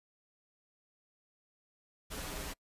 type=noise with comb filter; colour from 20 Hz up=pink; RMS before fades=-41 dBFS; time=2.1-2.54 s; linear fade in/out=20 ms; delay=8.6 ms; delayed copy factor=-1; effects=noise-tail reverb RT60 0.1 s tail -26 dB re dry + resampled to 32000 Hz